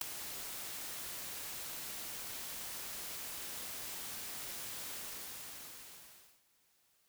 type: noise with ADSR envelope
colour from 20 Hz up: white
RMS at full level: -31 dBFS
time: 0.01-6.43 s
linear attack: 5 ms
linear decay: 4 ms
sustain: -13 dB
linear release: 1500 ms
effects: white hiss -73 dBFS RMS until 7.08 s